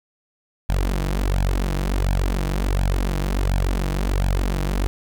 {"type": "tone with flanger", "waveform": "sawtooth", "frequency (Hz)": 46.87, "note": "F#1", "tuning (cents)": 23, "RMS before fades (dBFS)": -21, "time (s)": [0.69, 4.87], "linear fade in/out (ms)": 0, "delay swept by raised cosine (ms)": [1.2, 6.3], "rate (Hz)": 1.4, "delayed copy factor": 1, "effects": []}